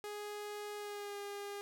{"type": "tone with pitch glide", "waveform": "sawtooth", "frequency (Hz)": [415.5, 405.3], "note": ["G#4", "G#4"], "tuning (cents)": [1, -42], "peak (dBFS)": -38, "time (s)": [0.04, 1.61], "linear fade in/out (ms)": 0, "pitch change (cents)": -43, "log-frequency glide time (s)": [0.76, 1.18], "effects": []}